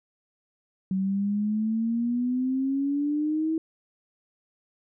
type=exponential sweep; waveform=sine; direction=up; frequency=187.9 to 324 Hz; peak=-23 dBFS; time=0.91-3.58 s; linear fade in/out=2 ms; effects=none